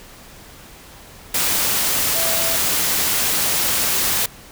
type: tone in noise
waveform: sine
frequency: 663 Hz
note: E5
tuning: 10 cents sharp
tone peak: -27 dBFS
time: 2.15-2.56 s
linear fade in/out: 5 ms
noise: white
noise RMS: -19 dBFS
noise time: 1.34-4.26 s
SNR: -11 dB
effects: pink hiss -42 dBFS RMS until 4.51 s